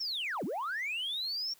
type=linear two-way sweep; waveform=sine; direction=down then up; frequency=5588 to 155.56 to 5588 Hz; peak=-31 dBFS; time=0-1.54 s; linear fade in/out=10 ms; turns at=0.44 s; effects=tanh soft clip ceiling -30 dBFS + white hiss -62 dBFS RMS until 1.59 s